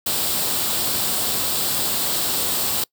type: noise with comb filter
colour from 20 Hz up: white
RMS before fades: -22 dBFS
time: 0.06-2.84 s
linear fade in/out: 5 ms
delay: 0.24 ms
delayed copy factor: +0.5
effects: noise-tail reverb RT60 0.1 s tail -25 dB re dry + high-pass 80 Hz 12 dB/octave